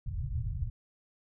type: low-pass noise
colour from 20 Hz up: white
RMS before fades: -34 dBFS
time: 0.06-0.7 s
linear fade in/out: 5 ms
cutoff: 130 Hz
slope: 48 dB/octave
effects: none